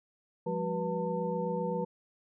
sine tone cluster, 175.4 / 203.1 / 375.9 / 488.1 / 898 Hz, F3 / G#3 / F#4 / B4 / A5, +8 / -38 / +27 / -20 / +35 cents, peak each -35 / -39 / -40 / -33 / -38 dBFS, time 0.46-1.85 s, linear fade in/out 10 ms, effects none

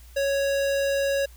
square tone with notch filter, 554.4 Hz, C#5, in tune, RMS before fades -24 dBFS, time 0.16-1.26 s, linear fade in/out 10 ms, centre 11000 Hz, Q 2, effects added 60 Hz sine -45 dBFS peak until 1.36 s + white hiss -55 dBFS RMS until 1.36 s

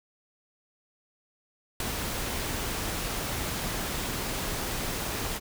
pink noise with ADSR envelope, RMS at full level -27 dBFS, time 1.8-5.4 s, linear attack 3 ms, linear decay 9 ms, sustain -5 dB, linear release 37 ms, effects none

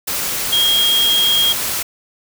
sine tone in noise, 3252 Hz, G#7, 37 cents flat, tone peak -12 dBFS, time 0.52-1.53 s, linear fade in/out 10 ms, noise white, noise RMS -21 dBFS, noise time 0.07-1.83 s, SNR +6 dB, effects none

